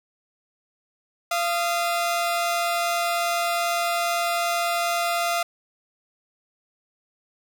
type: tone pair together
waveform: sawtooth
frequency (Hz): 687.5 / 1237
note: F5 / D#6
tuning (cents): -27 / -10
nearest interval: minor seventh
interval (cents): 1017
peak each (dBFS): -19 / -25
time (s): 1.31-5.43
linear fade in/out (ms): 5
effects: none